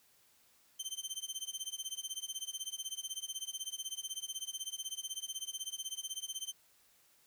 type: tone with tremolo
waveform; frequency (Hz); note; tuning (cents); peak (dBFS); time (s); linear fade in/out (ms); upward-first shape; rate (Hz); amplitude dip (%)
20% pulse; 3109; G7; -15; -31; 0.79-6.53; 10; sine; 16; 95
effects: white hiss -68 dBFS RMS until 7.26 s